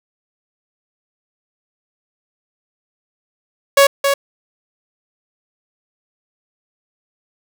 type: tone with echo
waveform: sawtooth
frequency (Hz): 557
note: C#5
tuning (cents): +8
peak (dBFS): -3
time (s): 3.77-3.87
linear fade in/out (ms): 5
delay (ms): 270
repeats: 1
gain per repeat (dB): -6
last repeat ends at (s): 4.14
effects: none